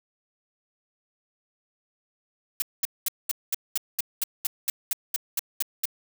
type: noise bursts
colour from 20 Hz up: blue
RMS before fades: -25 dBFS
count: 15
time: 2.6-5.855 s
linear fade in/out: 2 ms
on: 21 ms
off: 210 ms
effects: none